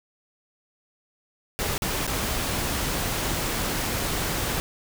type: noise with dropouts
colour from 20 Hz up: pink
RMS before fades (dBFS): -27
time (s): 1.59-4.6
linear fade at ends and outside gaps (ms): 0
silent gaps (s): 1.779-1.821 / 2.067-2.076
effects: none